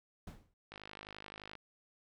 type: noise with exponential decay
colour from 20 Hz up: brown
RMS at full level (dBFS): -42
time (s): 0.27-0.54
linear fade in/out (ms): 5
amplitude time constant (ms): 57
type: click train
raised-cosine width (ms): 0.3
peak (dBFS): -31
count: 44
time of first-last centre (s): 0.72-1.553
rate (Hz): 51.6
effects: none